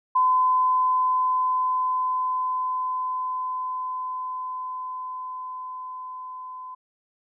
sine tone with level ramp, 1018 Hz, C6, 48 cents flat, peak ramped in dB -16 to -35 dBFS, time 0.15-6.75 s, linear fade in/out 10 ms, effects none

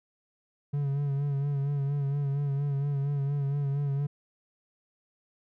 triangle tone with vibrato, 141.1 Hz, C#3, 31 cents sharp, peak -24 dBFS, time 0.73-4.07 s, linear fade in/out 10 ms, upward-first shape sine, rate 4.3 Hz, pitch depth 43 cents each way, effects none

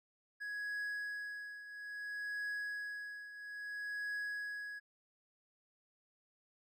triangle tone with tremolo, 1669 Hz, G#6, 8 cents sharp, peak -35 dBFS, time 0.4-4.8 s, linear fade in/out 20 ms, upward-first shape triangle, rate 0.6 Hz, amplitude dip 75%, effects none

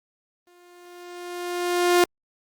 sawtooth tone with exponential growth, 353.1 Hz, F4, 19 cents sharp, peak -10 dBFS, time 0.47-2.04 s, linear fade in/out 2 ms, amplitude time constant 340 ms, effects Opus 24 kbps

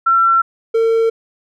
sine / triangle tone pair in turn, 1352 / 453.5 Hz, E6 / A#4, +43 / -48 cents, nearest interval octave + perfect fifth, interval 1891 cents, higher first, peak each -9 dBFS, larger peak neither, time 0.06-0.42 / 0.74-1.1 s, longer neither, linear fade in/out 10 ms, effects none

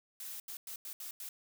blue noise bursts at uneven times, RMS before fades -44 dBFS, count 6, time 0.2-0.4 / 0.48-0.57 / 0.67-0.76 / 0.85-0.93 / 1-1.11 / 1.2-1.29 s, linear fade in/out 2 ms, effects none

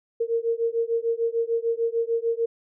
sine beating tone pair, 458.1 / 464.8 Hz, A#4 / A#4, -30 / -5 cents, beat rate 6.7 Hz, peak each -25 dBFS, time 0.2-2.46 s, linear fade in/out 10 ms, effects none

